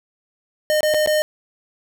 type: tone with dropouts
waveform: square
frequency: 611 Hz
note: D#5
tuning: 32 cents flat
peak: -16 dBFS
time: 0.7-1.22 s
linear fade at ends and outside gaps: 0 ms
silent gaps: 0.807-0.831 / 0.939-0.944 / 1.061-1.074 s
effects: none